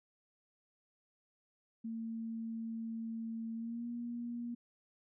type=tone with pitch glide; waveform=sine; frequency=226.4 to 237.8 Hz; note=A3 to A#3; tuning=+50 to +35 cents; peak=-38 dBFS; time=1.84-4.55 s; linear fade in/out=10 ms; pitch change=+85 cents; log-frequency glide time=3.55-3.87 s; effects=none